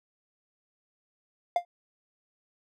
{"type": "tone with exponential decay", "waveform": "triangle", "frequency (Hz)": 700, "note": "F5", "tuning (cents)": 4, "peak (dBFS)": -16, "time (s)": [1.56, 1.65], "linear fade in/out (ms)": 2, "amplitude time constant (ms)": 18, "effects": []}